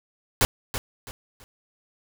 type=noise with echo; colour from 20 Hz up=pink; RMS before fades=-19 dBFS; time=0.41-0.45 s; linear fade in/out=0 ms; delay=330 ms; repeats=3; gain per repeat=-10 dB; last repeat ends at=1.44 s; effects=none